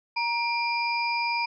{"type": "tone cluster", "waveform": "sine", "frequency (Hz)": [940, 2382, 4920], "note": ["A#5", "D7", "D#8"], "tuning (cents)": [14, 24, -20], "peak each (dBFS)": [-27, -28, -33], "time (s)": [0.16, 1.46], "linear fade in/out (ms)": 10, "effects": []}